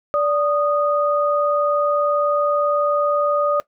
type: tone pair together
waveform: sine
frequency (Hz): 583 / 1235.3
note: D5 / D#6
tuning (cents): -13 / -13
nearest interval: octave + minor second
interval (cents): 1300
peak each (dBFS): -17 / -20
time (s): 0.14-3.6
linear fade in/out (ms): 0
effects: noise-tail reverb RT60 0.1 s tail -19 dB re dry